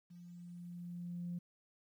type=tone with level ramp; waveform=sine; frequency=174.61 Hz; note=F3; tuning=in tune; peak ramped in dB=-52 to -37 dBFS; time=0.1-1.39 s; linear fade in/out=10 ms; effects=tanh soft clip ceiling -34 dBFS + 12-bit